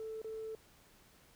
sine tone with dropouts, 441 Hz, A4, 4 cents sharp, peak -39 dBFS, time 0-0.55 s, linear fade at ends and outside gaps 1 ms, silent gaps 0.217-0.245 s, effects tanh soft clip ceiling -36 dBFS + pink hiss -64 dBFS RMS until 1.35 s

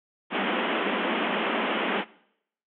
pink band-pass noise, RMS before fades -27 dBFS, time 0.3-2.05 s, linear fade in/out 50 ms, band 190 to 3300 Hz, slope 96 dB/octave, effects noise-tail reverb RT60 0.7 s tail -20 dB re dry

